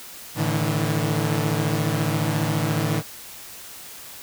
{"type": "chord", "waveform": "sawtooth", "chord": "A suspended fourth", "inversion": "none", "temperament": "equal with one note detuned", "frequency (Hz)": [110, 146.83, 161.24], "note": ["A2", "D3", "E3"], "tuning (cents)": [0, 0, -38], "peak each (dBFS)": [-22, -21, -21], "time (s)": [0.35, 3.03], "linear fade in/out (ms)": 50, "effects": ["white hiss -40 dBFS RMS until 4.22 s"]}